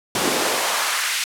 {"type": "noise with high-pass filter sweep", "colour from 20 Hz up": "pink", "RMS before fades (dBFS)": -21, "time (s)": [0.15, 1.24], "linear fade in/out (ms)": 2, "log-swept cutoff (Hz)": [230, 2400], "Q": 1.3, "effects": ["low-pass 12000 Hz 12 dB/octave"]}